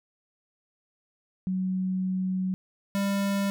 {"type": "tone pair in turn", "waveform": ["sine", "square"], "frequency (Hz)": [186.5, 198.63], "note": ["F#3", "G3"], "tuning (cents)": [14, 23], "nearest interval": "minor second", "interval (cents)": 109, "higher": "second", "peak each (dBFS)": -25, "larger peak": "neither", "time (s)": [[1.47, 2.54], [2.95, 3.5]], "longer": "first", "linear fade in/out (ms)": 0, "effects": []}